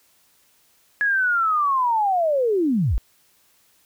sine linear sweep, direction down, 1691 to 34.33 Hz, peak -17 dBFS, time 1.01-2.98 s, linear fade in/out 0 ms, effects white hiss -60 dBFS RMS until 3.85 s

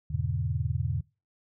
sine chord, E dominant seventh, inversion none, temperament equal with one note detuned, 82.41 / 103.83 / 123.47 / 143.4 Hz, E2 / G#2 / B2 / D3, 0 / 0 / 0 / -41 cents, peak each -32 dBFS, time 0.1-1.01 s, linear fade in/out 10 ms, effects noise-tail reverb RT60 0.3 s tail -25 dB re dry

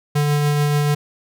square tone with tremolo, 146.83 Hz, D3, in tune, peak -15 dBFS, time 0.15-0.95 s, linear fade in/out 10 ms, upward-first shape triangle, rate 6.9 Hz, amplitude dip 25%, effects none

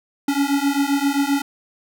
square beating tone pair, 277.2 / 284.8 Hz, C#4 / C#4, 0 / +47 cents, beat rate 7.6 Hz, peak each -21 dBFS, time 0.28-1.42 s, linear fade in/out 5 ms, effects none

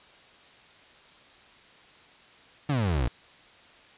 30% pulse exponential sweep, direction down, 153.8 to 54.7 Hz, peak -21 dBFS, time 2.69-3.08 s, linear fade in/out 5 ms, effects white hiss -54 dBFS RMS until 3.97 s + resampled to 8000 Hz

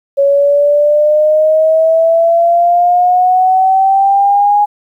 sine exponential sweep, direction up, 555 to 830.6 Hz, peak -6 dBFS, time 0.17-4.66 s, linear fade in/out 20 ms, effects 8-bit

